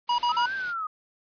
white noise, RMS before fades -40 dBFS, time 0.07-0.74 s, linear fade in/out 50 ms
square tone bursts, 964 Hz, B5, 42 cents flat, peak -22 dBFS, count 3, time 0.09-0.46 s, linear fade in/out 5 ms, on 94 ms, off 44 ms
sine linear two-way sweep, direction up then down, 1227 to 1600 to 1227 Hz, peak -28 dBFS, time 0.29-0.87 s, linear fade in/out 5 ms, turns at 0.54 s
effects resampled to 11025 Hz

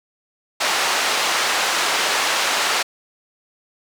pink band-pass noise, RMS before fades -20 dBFS, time 0.6-2.83 s, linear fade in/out 10 ms, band 760 to 6500 Hz, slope 12 dB/octave, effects none

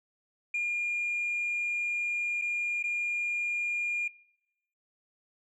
sine tone with dropouts, 2415 Hz, D7, 48 cents sharp, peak -26 dBFS, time 0.54-4.08 s, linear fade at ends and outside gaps 5 ms, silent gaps 2.415-2.419 / 2.828-2.838 s, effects noise-tail reverb RT60 0.8 s tail -23 dB re dry + tanh soft clip ceiling -25 dBFS

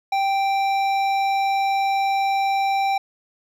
triangle tone with hard clipping, 784 Hz, G5, in tune, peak -20 dBFS, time 0.12-2.98 s, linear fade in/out 5 ms, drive 15 dB, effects none

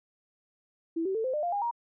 sine tone with pitch steps, 329.6 / 383 / 445.1 / 517.2 / 601 / 698.4 / 811.6 / 943.1 Hz, E4 / G4 / A4 / C5 / D5 / F5 / G#5 / A#5, 0 / -40 / +20 / -20 / +40 / 0 / -40 / +20 cents, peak -27 dBFS, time 0.96-1.712 s, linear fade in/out 10 ms, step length 94 ms, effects none

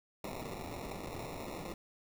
blue noise with sample-and-hold, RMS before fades -43 dBFS, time 0.24-1.74 s, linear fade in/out 2 ms, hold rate 1575 Hz, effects none

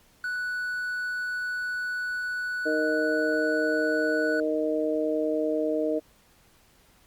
triangle tone, 1480 Hz, F#6, in tune, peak -26 dBFS, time 0.24-4.4 s, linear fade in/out 2 ms
harmonic tone, 155 Hz, D#3, 6 cents flat, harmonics 2 / 3 / 4, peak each -28 / -28 / -28 dBFS, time 2.65-6 s, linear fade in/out 20 ms
effects pink hiss -60 dBFS RMS until 7.06 s + Opus 48 kbps

